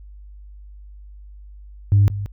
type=tone with echo; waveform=sine; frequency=100.7 Hz; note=G2; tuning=47 cents sharp; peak=-9 dBFS; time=1.92-2.08 s; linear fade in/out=0 ms; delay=180 ms; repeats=1; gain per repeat=-14 dB; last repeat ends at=2.26 s; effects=tanh soft clip ceiling -7 dBFS + added 50 Hz sine -38 dBFS peak until 2.32 s